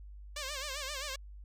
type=tone with vibrato; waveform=5% pulse; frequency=561 Hz; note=C#5; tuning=21 cents sharp; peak=-26 dBFS; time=0.36-1.16 s; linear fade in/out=5 ms; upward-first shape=sine; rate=7.6 Hz; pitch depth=130 cents each way; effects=added 50 Hz sine -46 dBFS peak until 1.44 s + resampled to 32000 Hz